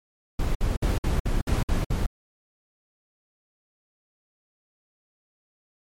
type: noise bursts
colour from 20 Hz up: brown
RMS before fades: -23 dBFS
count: 8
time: 0.39-2.062 s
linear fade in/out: 5 ms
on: 160 ms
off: 56 ms
effects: MP3 64 kbps